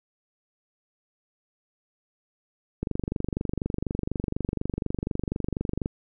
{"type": "click train", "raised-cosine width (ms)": 3, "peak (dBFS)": -14, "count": 74, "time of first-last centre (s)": [2.83, 5.859], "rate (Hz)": 24.1, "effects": []}